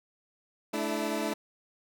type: chord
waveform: 20% pulse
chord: A suspended fourth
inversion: none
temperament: equal with one note detuned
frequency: 216.6 / 293.7 / 329.6 Hz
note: A3 / D4 / E4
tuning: -27 / 0 / 0 cents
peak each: -29 dBFS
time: 0.73-1.34 s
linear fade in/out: 10 ms
effects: none